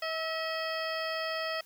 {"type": "harmonic tone with a mistuned harmonic", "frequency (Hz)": 641, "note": "E5", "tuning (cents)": -49, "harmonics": [1, 2, 3, 4, 5, 7, 8], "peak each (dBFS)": [-35, -38, -38, -42, -43, -44, -42], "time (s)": [0.02, 1.61], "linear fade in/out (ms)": 5, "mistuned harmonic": 2, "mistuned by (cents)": 28, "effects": ["white hiss -59 dBFS RMS until 1.65 s"]}